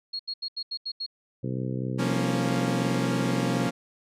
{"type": "tone bursts", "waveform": "sine", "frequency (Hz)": 4300, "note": "C8", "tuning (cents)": 47, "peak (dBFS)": -29, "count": 7, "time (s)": [0.13, 1.064], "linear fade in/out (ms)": 10, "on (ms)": 64, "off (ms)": 81}
{"type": "harmonic tone", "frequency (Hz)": 64, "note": "C2", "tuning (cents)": -38, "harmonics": [2, 3, 4, 5, 6, 7, 8], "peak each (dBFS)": [-30, -34, -36, -38, -40, -41, -42], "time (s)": [1.43, 3.68], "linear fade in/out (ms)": 10}
{"type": "chord", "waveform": "sawtooth", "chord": "Bb minor", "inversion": "second", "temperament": "equal", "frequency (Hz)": [174.61, 233.1, 277.2], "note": ["F3", "Bb3", "Db4"], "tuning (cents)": [0, 0, 0], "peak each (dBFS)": -26, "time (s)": [1.98, 3.71], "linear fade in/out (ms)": 20}
{"effects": ["low-pass 10000 Hz 12 dB/octave"]}